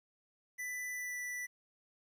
square tone with pitch glide, 1989 to 1973 Hz, B6 to B6, +12 to -2 cents, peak -39 dBFS, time 0.58-1.47 s, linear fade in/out 20 ms, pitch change -14 cents, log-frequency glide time 0.92-1.17 s, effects 12-bit

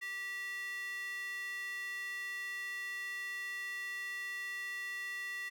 square tone with high-pass filter, 389.5 Hz, G4, 11 cents flat, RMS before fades -41 dBFS, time 0.01-5.5 s, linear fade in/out 20 ms, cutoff 2000 Hz, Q 5.8, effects none

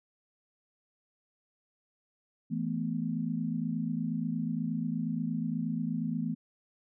sine chord, E suspended fourth, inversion none, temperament equal with one note detuned, 164.81 / 218.5 / 246.9 Hz, E3 / A3 / B3, 0 / -12 / 0 cents, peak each -34 dBFS, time 2.5-6.35 s, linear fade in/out 20 ms, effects none

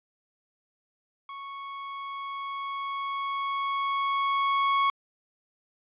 40% pulse tone with level ramp, 1106 Hz, C#6, 4 cents flat, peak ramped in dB -37 to -20 dBFS, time 1.29-4.9 s, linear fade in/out 2 ms, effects resampled to 8000 Hz

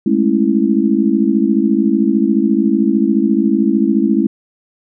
sine chord, A major seventh, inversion third, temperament just, 206.2 / 220 / 275 / 330 Hz, G#3 / A3 / C#4 / E4, -12 / 0 / -14 / +2 cents, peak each -16 dBFS, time 0.06-4.27 s, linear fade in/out 5 ms, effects none

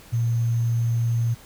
sine tone with sample-and-hold, 116.6 Hz, A#2, 1 cent sharp, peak -19 dBFS, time 0.12-1.35 s, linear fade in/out 20 ms, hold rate 6300 Hz, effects pink hiss -48 dBFS RMS until 1.45 s

